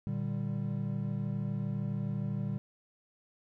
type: chord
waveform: triangle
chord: G minor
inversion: first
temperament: equal with one note detuned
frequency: 116.54 / 149.05 / 196 Hz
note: Bb2 / D3 / G3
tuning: 0 / +26 / 0 cents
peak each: -34 dBFS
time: 0.07-2.58 s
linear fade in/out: 0 ms
effects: none